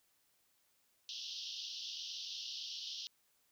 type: band-pass noise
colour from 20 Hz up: pink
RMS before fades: -45 dBFS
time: 1.09-3.07 s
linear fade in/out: 0 ms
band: 2900 to 5800 Hz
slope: 96 dB/octave
effects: white hiss -75 dBFS RMS until 3.51 s